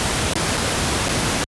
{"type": "noise with dropouts", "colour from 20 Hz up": "pink", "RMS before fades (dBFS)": -20, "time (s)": [0, 1.44], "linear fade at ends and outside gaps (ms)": 0, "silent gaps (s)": [[0.335, 0.355], [0.572, 0.576], [1.085, 1.091]], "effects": ["high-pass 60 Hz 12 dB/octave", "resampled to 24000 Hz"]}